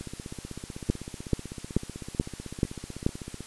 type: two click trains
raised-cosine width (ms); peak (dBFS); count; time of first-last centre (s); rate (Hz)
3; -24 / -9; 55 / 6; 0.01-3.406 / 0.9-3.065; 15.9 / 2.31
effects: white hiss -46 dBFS RMS until 3.46 s + resampled to 24000 Hz